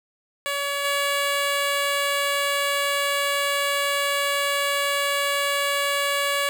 10% pulse tone with level steps, 566 Hz, C#5, 36 cents sharp, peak -16 / -13 dBFS, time 0.46-6.49 s, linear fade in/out 0 ms, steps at 0.84 s, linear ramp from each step 10 ms, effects none

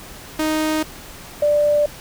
sawtooth / sine tone pair in turn, 311.1 / 589.7 Hz, D#4 / D5, 0 / +7 cents, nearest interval major seventh, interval 1107 cents, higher second, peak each -14 / -13 dBFS, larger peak second, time 0.39-0.83 / 1.42-1.86 s, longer neither, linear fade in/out 5 ms, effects pink hiss -38 dBFS RMS until 2 s

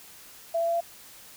sine tone with pitch steps, 668 / 672.3 / 676.5 / 680.9 Hz, E5 / E5 / E5 / F5, +23 / +34 / +45 / -44 cents, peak -23 dBFS, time 0.54-0.808 s, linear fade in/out 10 ms, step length 67 ms, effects white hiss -49 dBFS RMS until 1.36 s

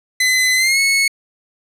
sawtooth tone with pitch glide, 2026 to 2197 Hz, B6 to C#7, +44 to -16 cents, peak -9 dBFS, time 0.2-1.08 s, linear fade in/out 5 ms, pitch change +140 cents, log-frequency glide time 0.56-0.79 s, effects low-pass 12000 Hz 12 dB/octave

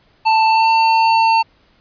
square tone with pitch glide, 886 to 900.4 Hz, A5 to A5, +12 to +40 cents, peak -11 dBFS, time 0.25-1.43 s, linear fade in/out 20 ms, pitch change +28 cents, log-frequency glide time 0.47-0.7 s, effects pink hiss -55 dBFS RMS until 1.8 s + resampled to 11025 Hz

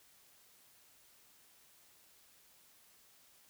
silence, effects white hiss -65 dBFS RMS until 3.49 s

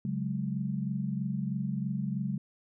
sine chord, C# suspended fourth, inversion none, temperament just, 138.59 / 184.79 / 207.9 Hz, C#3 / F#3 / G#3, 0 / -2 / +2 cents, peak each -34 dBFS, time 0.05-2.38 s, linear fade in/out 2 ms, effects none

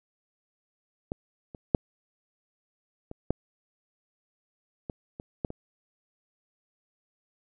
clicks, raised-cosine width 2 ms, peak -18 / -28 / -6 / -25 / -11 / -21 / -25 / -15 / -24 dBFS, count 9, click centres 1.119 / 1.548 / 1.748 / 3.114 / 3.306 / 4.898 / 5.199 / 5.448 / 5.504 s, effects none

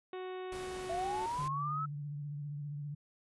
harmonic tone, 370 Hz, F#4, in tune, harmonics 1 / 2 / 3 / 4 / 5 / 6 / 7 / 8 / 9 / 10, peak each -40 / -48 / -51 / -57 / -57 / -59 / -60 / -61 / -68 / -61 dBFS, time 0.13-1.26 s, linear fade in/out 2 ms
pink noise, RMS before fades -48 dBFS, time 0.52-1.48 s, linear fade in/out 2 ms
sine linear sweep, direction up, 659.3 to 1322 Hz, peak -34 dBFS, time 0.89-1.86 s, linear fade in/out 10 ms
sine tone with vibrato, 145.6 Hz, D3, 15 cents flat, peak -38 dBFS, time 1.38-2.95 s, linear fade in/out 10 ms, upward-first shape triangle, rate 15 Hz, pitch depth 51 cents each way
effects resampled to 24000 Hz

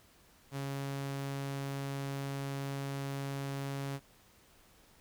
sawtooth tone, 138.3 Hz, C#3, 4 cents flat, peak -32 dBFS, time 0.51-4 s, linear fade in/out 50 ms, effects pink hiss -63 dBFS RMS until 5 s

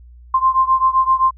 sine beating tone pair, 1046.5 / 1054.2 Hz, C6 / C6, 0 / +13 cents, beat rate 7.7 Hz, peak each -14 / -16 dBFS, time 0.34-1.31 s, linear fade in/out 5 ms, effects added 60 Hz sine -39 dBFS peak until 1.37 s

